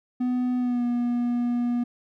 triangle tone with pitch glide, 249.3 to 241.2 Hz, B3 to B3, +16 to -41 cents, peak -20 dBFS, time 0.2-1.84 s, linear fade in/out 10 ms, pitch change -57 cents, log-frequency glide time 0.58-0.84 s, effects none

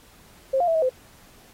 sine tone with pitch steps, 533 / 704 / 657 / 638 / 513 Hz, C5 / F5 / E5 / D#5 / C5, +32 / +14 / -6 / +43 / -34 cents, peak -18 dBFS, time 0.53-0.895 s, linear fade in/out 10 ms, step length 73 ms, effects pink hiss -53 dBFS RMS until 1.53 s + AAC 48 kbps

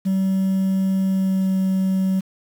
sine tone with pitch glide, 191.2 to 189.77 Hz, G3 to F#3, -43 to +44 cents, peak -14 dBFS, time 0.05-2.21 s, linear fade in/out 20 ms, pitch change -13 cents, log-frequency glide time 1.05-1.55 s, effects tanh soft clip ceiling -16 dBFS + 7-bit

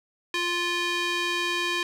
square tone with band-pass filter, 349.2 Hz, F4, in tune, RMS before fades -27 dBFS, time 0.34-1.83 s, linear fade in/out 2 ms, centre 2800 Hz, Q 1.2, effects none

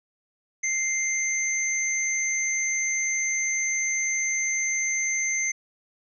sine tone pair together, 2093 / 6225 Hz, C7 / G8, 0 / -13 cents, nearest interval octave + perfect fifth, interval 1887 cents, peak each -26 dBFS, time 0.63-5.52 s, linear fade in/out 10 ms, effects none

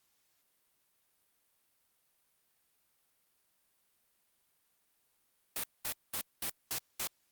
white noise bursts, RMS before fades -36 dBFS, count 6, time 5.56-7.072 s, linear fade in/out 2 ms, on 77 ms, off 210 ms, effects white hiss -75 dBFS RMS until 7.31 s + Opus 48 kbps

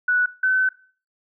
sine tone pair in turn, 1476 / 1520.1 Hz, F#6 / F#6, -5 / +46 cents, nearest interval minor second, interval 51 cents, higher second, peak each -16 dBFS, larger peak neither, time 0.08-0.26 / 0.43-0.69 s, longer second, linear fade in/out 5 ms, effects noise-tail reverb RT60 0.4 s tail -18 dB re dry

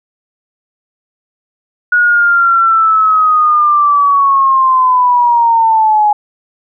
sine linear sweep, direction down, 1457 to 830.6 Hz, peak -6 dBFS, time 1.92-6.13 s, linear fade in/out 5 ms, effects none

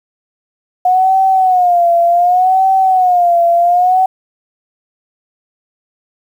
sine tone with vibrato, 724 Hz, F#5, 38 cents flat, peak -7 dBFS, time 0.85-4.06 s, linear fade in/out 5 ms, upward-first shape sine, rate 0.67 Hz, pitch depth 100 cents each way, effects 7-bit

